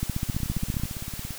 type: two click trains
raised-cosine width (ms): 5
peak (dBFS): -14 / -22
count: 13 / 19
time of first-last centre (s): 0.03-0.835 / 0.29-1.307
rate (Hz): 14.9 / 17.7
effects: white hiss -39 dBFS RMS until 1.38 s